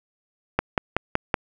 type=click train; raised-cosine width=0.5 ms; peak=-4 dBFS; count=5; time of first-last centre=0.59-1.342 s; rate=5.32 Hz; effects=none